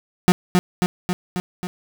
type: tone with echo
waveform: 35% pulse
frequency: 180 Hz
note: F#3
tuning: 47 cents flat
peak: -8 dBFS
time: 0.28-0.32 s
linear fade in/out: 0 ms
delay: 270 ms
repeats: 5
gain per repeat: -3 dB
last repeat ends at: 1.67 s
effects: none